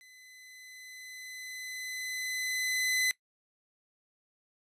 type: tone with level ramp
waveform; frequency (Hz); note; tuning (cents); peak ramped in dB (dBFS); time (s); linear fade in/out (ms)
sawtooth; 2019; B6; +38; -51 to -22; 0.01-3.11; 0
effects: noise-tail reverb RT60 0.1 s tail -20 dB re dry + resampled to 32000 Hz